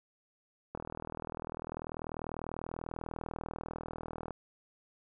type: click train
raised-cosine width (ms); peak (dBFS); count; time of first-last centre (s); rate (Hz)
1; -25; 144; 0.75-4.307; 40.2
effects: none